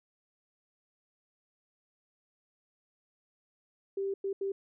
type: tone bursts at uneven times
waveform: sine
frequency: 392.1 Hz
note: G4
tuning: in tune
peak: -30 dBFS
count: 3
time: 3.97-4.14 / 4.24-4.33 / 4.41-4.52 s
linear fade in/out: 5 ms
effects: none